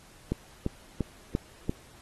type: click train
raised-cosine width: 3 ms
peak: -14 dBFS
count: 5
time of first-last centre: 0.32-1.695 s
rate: 2.91 Hz
effects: pink hiss -55 dBFS RMS until 2.01 s + AAC 32 kbps